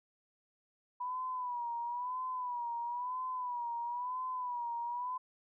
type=tone with vibrato; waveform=sine; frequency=980 Hz; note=B5; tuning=14 cents flat; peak=-35 dBFS; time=1-5.18 s; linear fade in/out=10 ms; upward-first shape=sine; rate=1 Hz; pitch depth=74 cents each way; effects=none